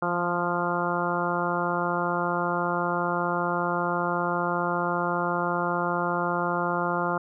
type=harmonic tone with a mistuned harmonic; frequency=174.8 Hz; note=F3; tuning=2 cents sharp; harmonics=1 / 2 / 3 / 4 / 5 / 6 / 7 / 8; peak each=-32 / -32 / -32 / -32 / -32 / -32 / -32 / -32 dBFS; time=0.02-7.18 s; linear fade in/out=5 ms; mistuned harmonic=1; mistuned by=-22 cents; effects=none